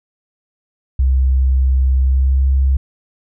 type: tone with pitch glide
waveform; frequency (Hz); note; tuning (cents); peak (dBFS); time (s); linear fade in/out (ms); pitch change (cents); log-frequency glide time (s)
sine; 65.41 to 66.94; C2 to C2; 0 to +40; -10; 0.99-2.77; 5; +40; 1.98-2.49
effects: none